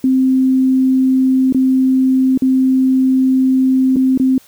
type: tone with dropouts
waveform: sine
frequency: 261.2 Hz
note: C4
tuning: 3 cents flat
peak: -9 dBFS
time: 0.04-4.38 s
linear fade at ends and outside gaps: 2 ms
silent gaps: 1.525-1.546 / 2.376-2.421 / 3.96-3.966 / 4.176-4.198 s
effects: white hiss -47 dBFS RMS until 4.47 s